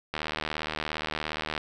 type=click train; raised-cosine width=0.3 ms; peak=-14 dBFS; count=112; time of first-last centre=0.14-1.578 s; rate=77.2 Hz; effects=none